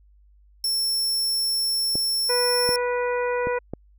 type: tone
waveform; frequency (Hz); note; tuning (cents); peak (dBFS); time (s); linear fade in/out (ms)
sawtooth; 5400; E8; +41; -19; 0.64-2.76; 2
type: clicks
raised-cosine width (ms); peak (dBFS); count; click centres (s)
2; -16; 4; 1.955 / 2.691 / 3.471 / 3.736
type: harmonic tone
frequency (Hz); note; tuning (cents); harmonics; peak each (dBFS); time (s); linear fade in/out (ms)
490; B4; -14; 1 / 2 / 3 / 4 / 5; -23 / -29 / -33 / -35 / -37; 2.29-3.59; 10
effects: added 50 Hz sine -52 dBFS peak until 3.98 s